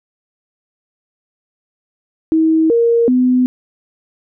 sine tone with pitch steps, 320 / 466.5 / 252.2 Hz, D#4 / A#4 / B3, +49 / +1 / +36 cents, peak -9 dBFS, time 2.32-3.46 s, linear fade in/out 0 ms, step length 380 ms, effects none

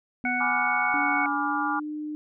sine tone with exponential decay, 248.3 Hz, B3, 9 cents sharp, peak -28 dBFS, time 0.24-1.62 s, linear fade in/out 0 ms, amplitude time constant 300 ms
harmonic tone, 740 Hz, F#5, in tune, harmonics 1 / 2 / 3, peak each -30 / -30 / -27 dBFS, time 0.25-1.26 s, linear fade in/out 2 ms
sine chord, G# diminished seventh, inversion none, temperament equal with one note detuned, 830.6 / 987.8 / 1174.7 / 1414 Hz, G#5 / B5 / D6 / F6, 0 / 0 / 0 / +21 cents, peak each -29 / -35 / -29 / -30 dBFS, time 0.4-1.8 s, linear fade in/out 10 ms
sine tone with pitch glide, 287.7 to 302.2 Hz, D4 to D4, -36 to +50 cents, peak -30 dBFS, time 0.94-2.15 s, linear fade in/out 0 ms, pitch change +86 cents, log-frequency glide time 1.24-1.89 s
effects none

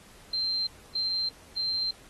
sine tone bursts, 4141 Hz, C8, 19 cents flat, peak -26 dBFS, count 3, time 0.33-1.91 s, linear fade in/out 5 ms, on 340 ms, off 280 ms, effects pink hiss -54 dBFS RMS until 2.09 s + AAC 32 kbps

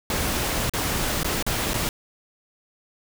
pink noise with dropouts, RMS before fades -25 dBFS, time 0.1-1.89 s, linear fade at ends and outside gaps 1 ms, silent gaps 0.696-0.736 / 1.232-1.245 / 1.426-1.465 / 1.734-1.741 s, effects none

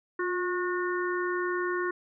harmonic tone with a mistuned harmonic, 363.2 Hz, F#4, 32 cents flat, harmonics 1 / 3 / 4 / 5, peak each -29 / -34 / -35 / -36 dBFS, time 0.19-1.91 s, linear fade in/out 5 ms, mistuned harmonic 1, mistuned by -36 cents, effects none

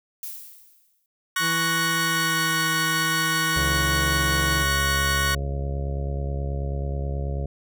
violet noise with exponential decay, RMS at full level -32 dBFS, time 0.23-1.06 s, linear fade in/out 1 ms, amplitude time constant 180 ms
sawtooth chord, F# major, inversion second, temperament equal, 1108.7 / 1480 / 1864.7 Hz, C#6 / F#6 / A#6, 0 / 0 / 0 cents, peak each -23 / -21 / -24 dBFS, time 1.36-5.35 s, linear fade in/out 5 ms
25% pulse tone with pitch glide, 164.81 to 160.77 Hz, E3 to E3, 0 to -43 cents, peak -25 dBFS, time 1.39-4.66 s, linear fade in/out 50 ms, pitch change -43 cents, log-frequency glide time 1.96-2.61 s
harmonic tone, 69.3 Hz, C#2, in tune, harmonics 1 / 2 / 3 / 4 / 5 / 6 / 7 / 8 / 9 / 10, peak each -26 / -30 / -41 / -44 / -44 / -39 / -47 / -38 / -50 / -43 dBFS, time 3.56-7.46 s, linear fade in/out 5 ms
effects none

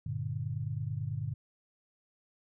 sine chord, G minor, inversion none, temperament just, 98 / 117.6 / 147 Hz, G2 / Bb2 / D3, 0 / +16 / +2 cents, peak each -38 / -36 / -37 dBFS, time 0.06-1.34 s, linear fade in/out 5 ms, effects none

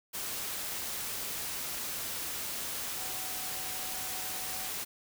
sine tone in noise, 750 Hz, F#5, 23 cents sharp, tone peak -48 dBFS, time 2.97-4.7 s, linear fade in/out 20 ms, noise white, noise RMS -37 dBFS, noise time 0.13-4.85 s, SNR -14 dB, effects none

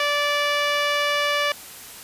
15% pulse tone with low-pass filter, 582 Hz, D5, 16 cents flat, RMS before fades -22 dBFS, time 0-1.52 s, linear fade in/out 2 ms, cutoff 3800 Hz, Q 5.5, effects white hiss -40 dBFS RMS until 2.03 s + resampled to 32000 Hz

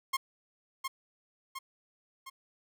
sawtooth tone with echo, 1070 Hz, C6, 38 cents sharp, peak -24 dBFS, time 0.13-0.17 s, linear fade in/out 10 ms, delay 710 ms, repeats 3, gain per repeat -5 dB, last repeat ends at 2.3 s, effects none

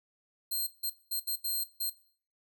5% pulse tone bursts at uneven times, 4186 Hz, C8, in tune, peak -24 dBFS, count 6, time 0.51-0.67 / 0.83-0.9 / 1.11-1.2 / 1.27-1.36 / 1.44-1.64 / 1.8-1.9 s, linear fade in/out 10 ms, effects noise-tail reverb RT60 0.5 s tail -18 dB re dry

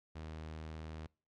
sawtooth tone, 78.7 Hz, D#2, 20 cents sharp, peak -40 dBFS, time 0.15-1.07 s, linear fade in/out 10 ms, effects noise-tail reverb RT60 0.4 s tail -26 dB re dry + low-pass 5000 Hz 12 dB/octave

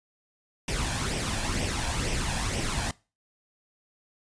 pink noise with flanger, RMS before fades -29 dBFS, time 0.68-2.91 s, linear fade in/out 2 ms, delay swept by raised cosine 0.35 to 1.23 ms, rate 2.1 Hz, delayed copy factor +0.55, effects noise-tail reverb RT60 0.3 s tail -21 dB re dry + resampled to 22050 Hz

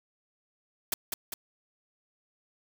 white noise with echo, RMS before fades -29 dBFS, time 0.92-0.94 s, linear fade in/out 2 ms, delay 200 ms, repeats 2, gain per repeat -4 dB, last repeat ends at 1.34 s, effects none

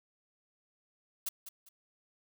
blue noise with echo, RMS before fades -35 dBFS, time 1.26-1.29 s, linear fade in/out 5 ms, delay 200 ms, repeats 2, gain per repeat -11 dB, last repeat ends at 1.69 s, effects none

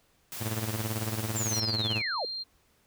white noise, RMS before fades -39 dBFS, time 0.32-1.6 s, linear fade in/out 0 ms
sawtooth tone with tremolo, 110 Hz, A2, in tune, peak -24 dBFS, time 0.4-2.02 s, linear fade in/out 20 ms, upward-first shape sine, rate 18 Hz, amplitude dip 70%
sine linear sweep, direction down, 7400 to 425.7 Hz, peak -30 dBFS, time 1.36-2.25 s, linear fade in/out 2 ms
sine tone, 4186 Hz, C8, in tune, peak -33 dBFS, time 1.52-2.44 s, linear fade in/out 20 ms
effects pink hiss -67 dBFS RMS until 2.86 s

